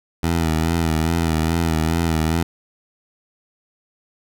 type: tone with vibrato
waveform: 15% pulse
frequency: 81.5 Hz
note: E2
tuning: 19 cents flat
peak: -11 dBFS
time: 0.23-2.43 s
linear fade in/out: 5 ms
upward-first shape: sine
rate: 2.4 Hz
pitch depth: 57 cents each way
effects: none